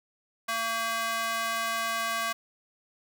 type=tone with high-pass filter; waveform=square; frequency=227.3 Hz; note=A#3; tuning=43 cents flat; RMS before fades=-30 dBFS; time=0.48-2.33 s; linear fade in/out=10 ms; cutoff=1100 Hz; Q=1.4; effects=none

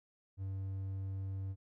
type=tone; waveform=triangle; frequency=96.4 Hz; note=G2; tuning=28 cents flat; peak=-35 dBFS; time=0.37-1.56 s; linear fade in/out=50 ms; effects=none

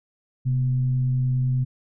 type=tone with frequency modulation; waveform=sine; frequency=128.8 Hz; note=C3; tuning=27 cents flat; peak=-19 dBFS; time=0.45-1.65 s; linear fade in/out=20 ms; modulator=110 Hz; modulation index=0.26; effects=none

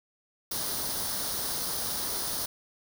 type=noise with comb filter; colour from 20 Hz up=white; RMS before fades=-32 dBFS; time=0.51-2.46 s; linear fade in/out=5 ms; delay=0.2 ms; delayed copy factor=+0.65; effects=none

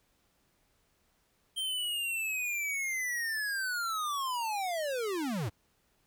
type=linear sweep; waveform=square; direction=down; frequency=3153 to 88.4 Hz; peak=-32 dBFS; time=1.56-5.5 s; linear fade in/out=20 ms; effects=pink hiss -72 dBFS RMS until 6.06 s

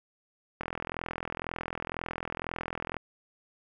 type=click train; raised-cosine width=0.5 ms; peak=-18 dBFS; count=100; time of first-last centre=0.61-2.967 s; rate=42 Hz; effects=none

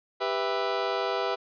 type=chord; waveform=25% pulse; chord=E minor; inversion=first; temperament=just; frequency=395.6 / 494.4 / 659.3 Hz; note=G4 / B4 / E5; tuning=+16 / +2 / 0 cents; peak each=-27 dBFS; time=0.2-1.36 s; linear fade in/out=20 ms; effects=resampled to 11025 Hz

